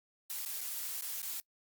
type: noise with dropouts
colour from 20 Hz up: blue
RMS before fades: -39 dBFS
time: 0.3-1.4 s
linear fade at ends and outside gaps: 0 ms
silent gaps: 0.45-0.46 / 0.607-0.613 / 1.01-1.022 / 1.218-1.229 s
effects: noise-tail reverb RT60 0.1 s tail -26 dB re dry + Opus 48 kbps